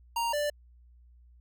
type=tone pair in turn; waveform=square; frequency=932.3 / 588.6 Hz; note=A#5 / D5; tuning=0 / +4 cents; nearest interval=minor sixth; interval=796 cents; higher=first; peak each=-28 dBFS; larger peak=neither; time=0.16-0.33 / 0.33-0.5 s; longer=neither; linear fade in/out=5 ms; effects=added 60 Hz sine -54 dBFS peak until 1.4 s